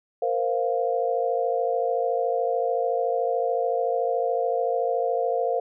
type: chord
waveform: sine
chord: Bb suspended second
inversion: none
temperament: equal with one note detuned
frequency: 466.2 / 519.9 / 698.5 Hz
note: Bb4 / C5 / F5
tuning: 0 / -11 / 0 cents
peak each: -26 dBFS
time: 0.22-5.6 s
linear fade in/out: 5 ms
effects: none